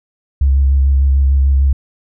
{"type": "tone with vibrato", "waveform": "sine", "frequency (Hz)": 68.3, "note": "C#2", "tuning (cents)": -25, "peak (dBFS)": -7, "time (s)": [0.41, 1.73], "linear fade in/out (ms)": 5, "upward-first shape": "square", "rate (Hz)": 6.7, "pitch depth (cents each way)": 19, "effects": ["tanh soft clip ceiling -4 dBFS"]}